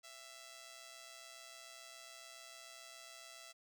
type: tone with amplitude modulation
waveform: 5% pulse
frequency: 665 Hz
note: E5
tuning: 15 cents sharp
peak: -39 dBFS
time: 0.03-3.53 s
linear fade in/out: 20 ms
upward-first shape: sine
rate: 127 Hz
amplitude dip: 55%
effects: none